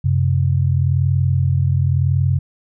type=tone pair together; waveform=sine; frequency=93 / 133.91 Hz; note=F#2 / C3; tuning=+9 / +41 cents; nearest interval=tritone; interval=632 cents; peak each=-16 dBFS; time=0.04-2.39 s; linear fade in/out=10 ms; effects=none

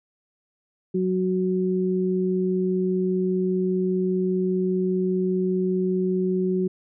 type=tone pair together; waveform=sine; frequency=185 / 370 Hz; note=F#3 / F#4; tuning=0 / 0 cents; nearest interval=octave; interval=1200 cents; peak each=-23 dBFS; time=0.94-6.68 s; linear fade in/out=10 ms; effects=none

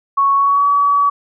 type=tone with pitch glide; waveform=sine; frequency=1108.7 to 1138.6 Hz; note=C#6 to C#6; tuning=0 to +46 cents; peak=-10 dBFS; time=0.17-1.1 s; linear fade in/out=10 ms; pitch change=+46 cents; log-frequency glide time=0.35-0.67 s; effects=none

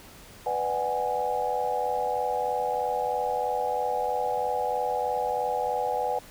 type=chord; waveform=sine; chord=G# half-diminished seventh; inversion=first; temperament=just; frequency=498.4 / 598 / 747.5 / 830.6 Hz; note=B4 / D5 / F#5 / G#5; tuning=+16 / +31 / +17 / 0 cents; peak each=-30 / -34 / -30 / -29 dBFS; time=0.46-6.19 s; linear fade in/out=5 ms; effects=pink hiss -49 dBFS RMS until 6.3 s

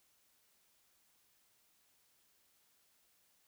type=silence; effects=white hiss -73 dBFS RMS until 3.47 s

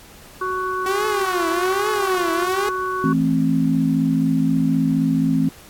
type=harmonic tone; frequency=372.1 Hz; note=F#4; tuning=10 cents sharp; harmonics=1 / 3 / 4; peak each=-26 / -23 / -29 dBFS; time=0.41-3.13 s; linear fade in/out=5 ms
type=tone with vibrato; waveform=sawtooth; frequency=376.1 Hz; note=F#4; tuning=28 cents sharp; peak=-17 dBFS; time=0.86-2.69 s; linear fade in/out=2 ms; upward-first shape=triangle; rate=1.2 Hz; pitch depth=240 cents each way
type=chord; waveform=sine; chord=A minor; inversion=second; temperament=just; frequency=165 / 220 / 264 Hz; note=E3 / A3 / C4; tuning=+2 / 0 / +16 cents; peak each=-20 / -22 / -18 dBFS; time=3.04-5.49 s; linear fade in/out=2 ms
effects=pink hiss -44 dBFS RMS until 5.69 s + AAC 64 kbps

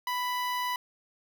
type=tone with notch filter; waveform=sawtooth; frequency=991 Hz; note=B5; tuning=6 cents sharp; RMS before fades=-31 dBFS; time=0.07-0.76 s; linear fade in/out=2 ms; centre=7700 Hz; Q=1.2; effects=none

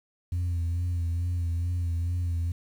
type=tone with vibrato; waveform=sine; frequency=86.3 Hz; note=F2; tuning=20 cents flat; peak=-23 dBFS; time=0.32-2.52 s; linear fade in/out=5 ms; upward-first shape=sine; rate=2.3 Hz; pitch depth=45 cents each way; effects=tanh soft clip ceiling -24 dBFS + 9-bit

